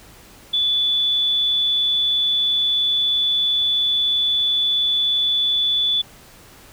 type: tone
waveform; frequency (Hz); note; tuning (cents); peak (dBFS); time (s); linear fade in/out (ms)
sine; 3463; A7; -28; -16; 0.53-6.02; 10
effects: pink hiss -46 dBFS RMS until 6.72 s